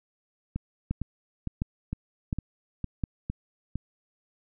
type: two click trains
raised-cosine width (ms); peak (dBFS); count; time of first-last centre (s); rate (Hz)
5; -18 / -15; 8 / 4; 0.56-3.756 / 0.91-3.038; 2.19 / 1.41
effects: none